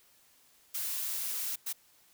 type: noise bursts at uneven times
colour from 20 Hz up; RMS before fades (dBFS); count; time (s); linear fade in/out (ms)
blue; -35; 2; 0.74-1.56 / 1.66-1.73; 10
effects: white hiss -64 dBFS RMS until 2.13 s